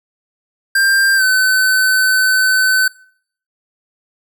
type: tone with pitch glide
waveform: square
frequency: 1586 to 1518.8 Hz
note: G6 to F#6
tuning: +20 to +45 cents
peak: -11 dBFS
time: 0.75-2.88 s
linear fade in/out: 5 ms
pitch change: -75 cents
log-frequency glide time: 1.16-1.23 s
effects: noise-tail reverb RT60 0.6 s tail -23 dB re dry